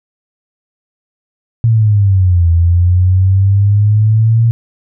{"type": "exponential two-way sweep", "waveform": "sine", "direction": "down then up", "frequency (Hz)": [116.54, 83.5, 116.54], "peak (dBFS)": -6, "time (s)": [1.64, 4.51], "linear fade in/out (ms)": 0, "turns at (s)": 2.5, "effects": []}